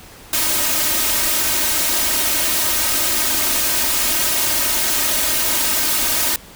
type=noise with comb filter; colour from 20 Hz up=white; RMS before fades=-18 dBFS; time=0.33-6.36 s; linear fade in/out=2 ms; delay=3.2 ms; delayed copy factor=+0.85; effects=pink hiss -41 dBFS RMS until 6.55 s